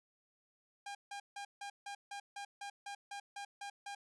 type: tone bursts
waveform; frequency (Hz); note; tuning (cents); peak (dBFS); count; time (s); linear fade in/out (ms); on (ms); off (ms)
sawtooth; 806; G5; +48; -39; 13; 0.86-3.95; 5; 90; 160
effects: resampled to 22050 Hz